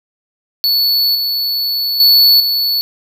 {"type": "tone with level steps", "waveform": "square", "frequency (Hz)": 4435, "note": "C#8", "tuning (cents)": 0, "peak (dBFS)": [-11, -15, -6, -13], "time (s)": [0.64, 2.81], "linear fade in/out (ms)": 0, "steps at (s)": [1.15, 2, 2.4], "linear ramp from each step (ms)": 2, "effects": []}